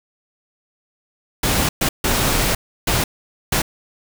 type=noise bursts at uneven times; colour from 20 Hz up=pink; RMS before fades=-18 dBFS; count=5; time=1.43-1.69 / 1.81-1.89 / 2.04-2.55 / 2.87-3.04 / 3.52-3.62 s; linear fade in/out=5 ms; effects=none